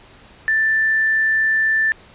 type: tone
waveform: sine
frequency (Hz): 1768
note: A6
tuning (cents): +8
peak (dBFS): -14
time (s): 0.48-1.92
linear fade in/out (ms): 0
effects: pink hiss -46 dBFS RMS until 2.14 s + resampled to 8000 Hz